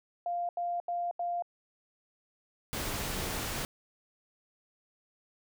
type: tone bursts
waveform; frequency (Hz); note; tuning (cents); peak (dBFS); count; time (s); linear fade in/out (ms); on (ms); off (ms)
sine; 698; F5; -1; -30; 4; 0.26-1.423; 2; 230; 81
type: noise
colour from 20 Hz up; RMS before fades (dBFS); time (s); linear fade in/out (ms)
pink; -35; 2.73-3.65; 0
effects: none